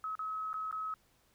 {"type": "tone with dropouts", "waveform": "sine", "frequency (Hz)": 1282, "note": "E6", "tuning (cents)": -49, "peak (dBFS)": -35, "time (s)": [0.04, 0.94], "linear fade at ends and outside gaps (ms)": 1, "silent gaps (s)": [[0.153, 0.192], [0.531, 0.541], [0.712, 0.726]], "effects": ["pink hiss -70 dBFS RMS until 1.34 s"]}